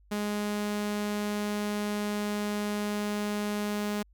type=tone; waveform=sawtooth; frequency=207.7 Hz; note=G#3; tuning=in tune; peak=-25 dBFS; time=0.11-4.03 s; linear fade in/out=10 ms; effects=added 50 Hz sine -57 dBFS peak until 4.13 s